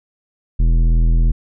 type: tone with tanh clipping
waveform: sine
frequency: 41.2 Hz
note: E1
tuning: in tune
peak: -12 dBFS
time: 0.59-1.32 s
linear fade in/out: 10 ms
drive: 12 dB
effects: none